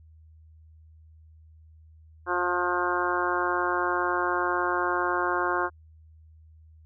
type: harmonic tone with a mistuned harmonic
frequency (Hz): 178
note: F3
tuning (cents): +33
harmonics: 2 / 3 / 4 / 5 / 6 / 7 / 8 / 9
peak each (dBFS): -30 / -35 / -33 / -33 / -29 / -34 / -31 / -34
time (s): 2.26-5.7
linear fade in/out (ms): 50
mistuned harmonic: 9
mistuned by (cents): -25
effects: added 79 Hz sine -50 dBFS peak until 6.85 s